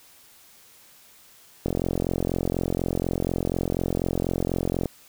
click train, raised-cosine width 2 ms, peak -11 dBFS, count 142, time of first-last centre 1.66-4.857 s, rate 44.1 Hz, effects white hiss -53 dBFS RMS until 5.08 s

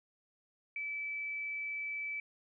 sine tone, 2308 Hz, D7, 31 cents flat, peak -36 dBFS, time 0.76-2.2 s, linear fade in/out 2 ms, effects none

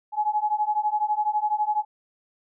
sine beating tone pair, 839 / 851 Hz, G#5 / G#5, +17 / +42 cents, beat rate 12 Hz, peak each -25 / -24 dBFS, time 0.12-1.85 s, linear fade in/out 50 ms, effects none

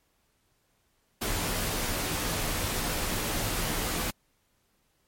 pink noise with comb filter, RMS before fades -30 dBFS, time 1.21-4.11 s, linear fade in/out 10 ms, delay 15 ms, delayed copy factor -0.5, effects pink hiss -71 dBFS RMS until 5.07 s + MP3 64 kbps

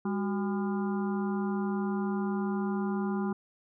harmonic tone with a mistuned harmonic, 201.6 Hz, G3, 49 cents sharp, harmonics 1 / 2 / 4 / 5 / 6 / 7, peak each -29 / -35 / -41 / -43 / -45 / -46 dBFS, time 0.05-3.33 s, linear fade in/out 5 ms, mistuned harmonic 2, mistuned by -130 cents, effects none

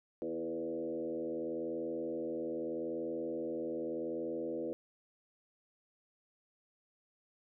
sine tone with frequency modulation, 413.3 Hz, G#4, 8 cents flat, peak -35 dBFS, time 0.22-4.73 s, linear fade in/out 0 ms, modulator 80.8 Hz, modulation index 1.8, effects none

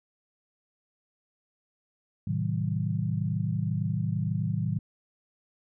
sine chord, A diminished seventh, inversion none, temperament just, 110 / 132 / 158.4 / 190.08 Hz, A2 / C3 / Eb3 / Gb3, 0 / +16 / +31 / +47 cents, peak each -30 / -34 / -30 / -33 dBFS, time 2.27-4.79 s, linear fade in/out 5 ms, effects none

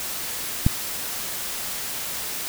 click, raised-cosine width 5 ms, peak -4 dBFS, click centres 0.665 s, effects white hiss -30 dBFS RMS until 2.48 s

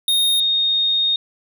square / sine tone pair in turn, 3702 / 3702 Hz, A#7 / A#7, -13 / -13 cents, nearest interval unison, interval 0 cents, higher neither, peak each -15 dBFS, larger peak neither, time 0.08-0.4 / 0.4-1.16 s, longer second, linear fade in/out 2 ms, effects none

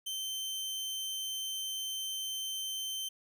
sawtooth tone, 3101 Hz, G7, 19 cents flat, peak -32 dBFS, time 0.06-3.09 s, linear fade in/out 10 ms, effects none

